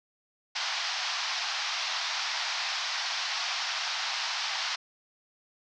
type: band-pass noise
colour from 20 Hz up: white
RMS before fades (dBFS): -32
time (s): 0.55-4.76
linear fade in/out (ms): 10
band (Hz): 700 to 5600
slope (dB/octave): 48
effects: none